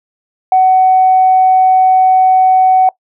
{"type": "tone", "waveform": "sine", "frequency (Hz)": 750, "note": "F#5", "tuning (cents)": 23, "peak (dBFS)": -4, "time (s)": [0.52, 2.89], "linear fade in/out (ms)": 2, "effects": ["noise-tail reverb RT60 0.1 s tail -21 dB re dry", "tanh soft clip ceiling 0 dBFS"]}